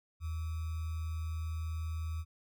sine tone with sample-and-hold, 80.5 Hz, E2, 41 cents flat, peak -34 dBFS, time 0.2-2.25 s, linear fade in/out 50 ms, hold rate 1225 Hz, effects none

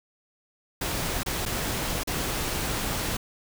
pink noise with dropouts, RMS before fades -29 dBFS, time 0.81-3.17 s, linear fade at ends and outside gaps 5 ms, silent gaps 1.233-1.261 / 1.454-1.46 / 2.035-2.073 s, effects none

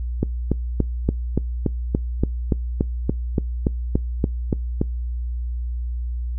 click train, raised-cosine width 3 ms, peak -5 dBFS, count 17, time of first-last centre 0.23-4.815 s, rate 3.49 Hz, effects noise-tail reverb RT60 0.2 s tail -25 dB re dry + added 60 Hz sine -23 dBFS peak until 6.38 s

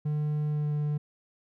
triangle tone with pitch glide, 150 to 148.53 Hz, D3 to D3, +37 to +20 cents, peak -24 dBFS, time 0.05-0.98 s, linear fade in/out 10 ms, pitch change -17 cents, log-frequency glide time 0.51-0.71 s, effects none

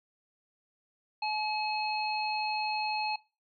harmonic tone, 854 Hz, G#5, 48 cents sharp, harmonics 1 / 3 / 5, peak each -31 / -36 / -38 dBFS, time 1.22-3.16 s, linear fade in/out 5 ms, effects noise-tail reverb RT60 0.3 s tail -22 dB re dry

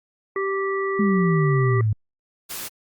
harmonic tone, 390 Hz, G4, 9 cents flat, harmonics 1 / 3 / 5, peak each -23 / -28 / -30 dBFS, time 0.36-1.81 s, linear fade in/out 2 ms
sine exponential sweep, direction down, 212.2 to 103.5 Hz, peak -17 dBFS, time 0.99-1.93 s, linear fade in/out 5 ms
white noise, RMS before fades -32 dBFS, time 2.49-2.69 s, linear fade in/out 20 ms
effects Opus 48 kbps

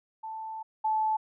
sine tone pair in turn, 882 / 869.9 Hz, A5 / A5, +4 / -20 cents, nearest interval unison, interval 24 cents, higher first, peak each -35 / -24 dBFS, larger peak second, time 0.23-0.63 / 0.84-1.17 s, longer first, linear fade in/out 10 ms, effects none

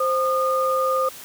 sine tone pair together, 523 / 1220.4 Hz, C5 / D#6, -1 / -34 cents, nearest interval octave + minor third, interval 1467 cents, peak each -21 dBFS, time 0-1.09 s, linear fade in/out 5 ms, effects white hiss -40 dBFS RMS until 1.24 s

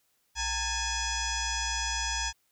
sine tone with frequency modulation, 2496 Hz, D#7, 5 cents sharp, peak -28 dBFS, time 0.35-2.33 s, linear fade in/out 50 ms, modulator 852 Hz, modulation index 4.8, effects white hiss -72 dBFS RMS until 2.51 s

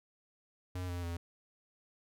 square tone with pitch steps, 90.7 / 87.97 / 85.31 Hz, F#2 / F2 / F2, -34 / +13 / -40 cents, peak -37 dBFS, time 0.75-1.17 s, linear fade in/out 5 ms, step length 140 ms, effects none

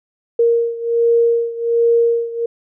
sine beating tone pair, 466.2 / 467.5 Hz, A#4 / A#4, 0 / +5 cents, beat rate 1.3 Hz, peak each -14 / -17 dBFS, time 0.39-2.46 s, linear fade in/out 5 ms, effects none

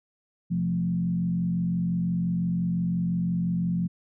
sine tone with frequency modulation, 174.61 Hz, F3, in tune, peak -23 dBFS, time 0.5-3.88 s, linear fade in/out 20 ms, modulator 45.8 Hz, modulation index 0.69, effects none

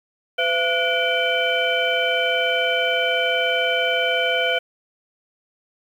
sine tone cluster, 507 / 676 / 1460 / 2326 / 3061 Hz, B4 / E5 / F#6 / D7 / G7, +45 / +43 / -24 / -17 / -42 cents, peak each -24 dBFS, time 0.38-4.59 s, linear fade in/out 10 ms, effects tanh soft clip ceiling -6 dBFS + 8-bit

